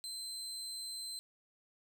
30% pulse tone, 4095 Hz, C8, 38 cents flat, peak -38 dBFS, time 0.04-1.19 s, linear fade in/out 0 ms, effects none

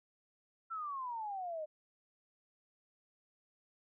sine exponential sweep, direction down, 1360 to 601 Hz, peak -38 dBFS, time 0.7-1.66 s, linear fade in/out 20 ms, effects none

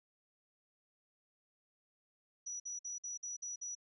sine tone bursts, 5870 Hz, F#8, 15 cents flat, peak -40 dBFS, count 7, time 2.46-3.752 s, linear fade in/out 10 ms, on 140 ms, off 52 ms, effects none

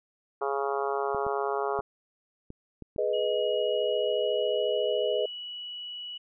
harmonic tone, 138.7 Hz, C#3, 1 cent sharp, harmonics 3 / 4 / 5 / 6 / 7 / 8 / 9 / 10, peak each -30 / -37 / -34 / -35 / -38 / -36 / -38 / -41 dBFS, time 0.41-1.81 s, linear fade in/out 10 ms
clicks, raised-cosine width 3 ms, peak -28 dBFS, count 6, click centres 1.147 / 1.266 / 1.791 / 2.504 / 2.823 / 2.962 s
sine chord, G# minor, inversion none, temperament equal with one note detuned, 419.9 / 493.9 / 622.3 Hz, G#4 / B4 / D#5, +19 / 0 / 0 cents, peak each -29 dBFS, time 2.98-5.26 s, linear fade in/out 5 ms
sine tone with pitch glide, 2900 to 2939 Hz, F#7 to F#7, -35 to -12 cents, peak -36 dBFS, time 3.13-6.18 s, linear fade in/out 10 ms, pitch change +23 cents, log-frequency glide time 3.55-5.24 s
effects none

